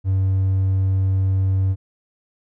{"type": "tone", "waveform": "triangle", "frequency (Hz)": 95.6, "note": "G2", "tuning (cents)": -43, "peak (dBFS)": -13, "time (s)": [0.04, 1.76], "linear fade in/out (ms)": 50, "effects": ["tanh soft clip ceiling -9 dBFS"]}